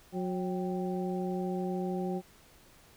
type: harmonic tone with a mistuned harmonic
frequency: 182.6 Hz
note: F#3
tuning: 23 cents flat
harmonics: 1 / 2 / 3 / 4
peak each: -33 / -35 / -42 / -40 dBFS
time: 0.12-2.22 s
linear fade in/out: 50 ms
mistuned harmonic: 4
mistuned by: +110 cents
effects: pink hiss -59 dBFS RMS until 2.96 s